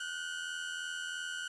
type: tone pair together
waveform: 30% pulse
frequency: 1449 / 1532 Hz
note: F#6 / G6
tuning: -37 / -40 cents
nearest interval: minor second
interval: 97 cents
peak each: -37 / -38 dBFS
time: 0-1.48 s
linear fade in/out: 5 ms
effects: resampled to 24000 Hz + 10-bit